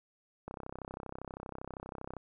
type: click train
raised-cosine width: 1 ms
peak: -27 dBFS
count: 56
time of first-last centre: 0.48-2.167 s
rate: 32.6 Hz
effects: none